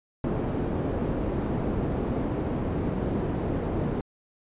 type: low-pass noise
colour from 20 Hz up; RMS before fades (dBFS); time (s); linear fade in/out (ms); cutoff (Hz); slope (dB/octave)
white; -28; 0.24-4.01; 2; 360; 12
effects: resampled to 8000 Hz